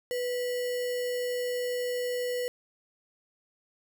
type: tone with sample-and-hold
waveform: sine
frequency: 493.9 Hz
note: B4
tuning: in tune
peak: -28 dBFS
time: 0.11-2.48 s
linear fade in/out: 0 ms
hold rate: 2450 Hz
effects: none